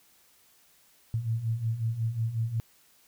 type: beating tone pair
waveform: sine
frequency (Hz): 110 / 115.5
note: A2 / A#2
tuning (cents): 0 / -16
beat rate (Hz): 5.5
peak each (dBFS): -33 / -28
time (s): 1.14-2.6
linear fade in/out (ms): 0
effects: white hiss -62 dBFS RMS until 3.07 s